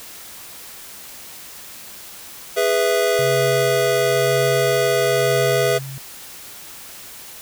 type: chord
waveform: square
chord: E major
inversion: first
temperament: just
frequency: 412 / 494.4 / 659.3 Hz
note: G#4 / B4 / E5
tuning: -14 / +2 / 0 cents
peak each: -21 dBFS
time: 2.56-5.79 s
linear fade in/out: 20 ms
type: tone with tremolo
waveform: sine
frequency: 135 Hz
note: C#3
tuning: 45 cents flat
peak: -23 dBFS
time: 3.19-5.98 s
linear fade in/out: 0 ms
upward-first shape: sine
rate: 1 Hz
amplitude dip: 55%
effects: white hiss -38 dBFS RMS until 7.41 s